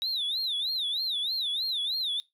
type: tone with vibrato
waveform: triangle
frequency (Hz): 3777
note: A#7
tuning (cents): +22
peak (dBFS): -25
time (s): 0.02-2.2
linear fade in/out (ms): 0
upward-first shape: sine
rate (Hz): 3.2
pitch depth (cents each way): 200
effects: noise-tail reverb RT60 0.2 s tail -22 dB re dry + tanh soft clip ceiling -23 dBFS